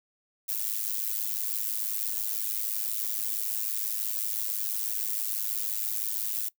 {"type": "noise with amplitude modulation", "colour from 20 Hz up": "violet", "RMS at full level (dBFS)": -27, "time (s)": [0.48, 6.49], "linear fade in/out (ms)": 10, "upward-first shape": "sine", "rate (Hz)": 106, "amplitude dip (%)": 90, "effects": ["noise-tail reverb RT60 0.1 s tail -20 dB re dry"]}